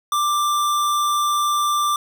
square tone, 1181 Hz, D6, 9 cents sharp, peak -18 dBFS, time 0.12-1.96 s, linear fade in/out 2 ms, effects none

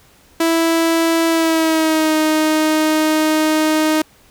sawtooth tone with pitch glide, 329.6 to 311.1 Hz, E4 to D#4, 0 to 0 cents, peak -9 dBFS, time 0.4-4.02 s, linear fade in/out 5 ms, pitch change -100 cents, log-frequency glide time 1.28-2.16 s, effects pink hiss -50 dBFS RMS until 4.3 s

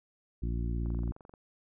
harmonic tone, 58 Hz, A#1, 8 cents flat, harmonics 1 / 2 / 3 / 4 / 5 / 6, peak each -31 / -37 / -41 / -43 / -45 / -47 dBFS, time 0.42-1.12 s, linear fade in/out 10 ms
click train, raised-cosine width 1 ms, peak -37 dBFS, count 12, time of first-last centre 0.86-1.338 s, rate 23 Hz
effects none

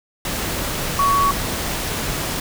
sine tone in noise, 1122 Hz, C#6, 21 cents sharp, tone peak -14 dBFS, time 0.99-1.31 s, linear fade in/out 2 ms, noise pink, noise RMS -24 dBFS, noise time 0.25-2.4 s, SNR +7 dB, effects none

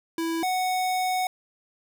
square tone pair in turn, 329.6 / 739.9 Hz, E4 / F#5, 0 / 0 cents, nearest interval octave + major second, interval 1400 cents, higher second, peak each -26 / -24 dBFS, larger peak second, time 0.18-0.43 / 0.43-1.27 s, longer second, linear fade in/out 2 ms, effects none

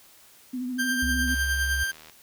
sine tone with vibrato, 251.3 Hz, B3, 30 cents sharp, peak -28 dBFS, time 0.53-1.35 s, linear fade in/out 10 ms, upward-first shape triangle, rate 13 Hz, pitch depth 48 cents each way
40% pulse tone with tremolo, 1580 Hz, G6, 13 cents sharp, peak -22 dBFS, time 0.78-1.92 s, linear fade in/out 20 ms, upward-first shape sine, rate 9.8 Hz, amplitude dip 40%
sine tone, 68 Hz, C#2, 33 cents flat, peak -27 dBFS, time 1.02-1.84 s, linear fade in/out 10 ms
click train, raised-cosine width 0.2 ms, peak -29 dBFS, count 65, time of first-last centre 1.28-2.097 s, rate 78.3 Hz
effects white hiss -54 dBFS RMS until 2.22 s

